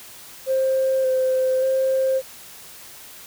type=tone with vibrato; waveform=sine; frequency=523.3 Hz; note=C5; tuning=in tune; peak=-16 dBFS; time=0.46-2.22 s; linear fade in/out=50 ms; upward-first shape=square; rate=0.86 Hz; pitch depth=15 cents each way; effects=tanh soft clip ceiling -13 dBFS + white hiss -42 dBFS RMS until 3.26 s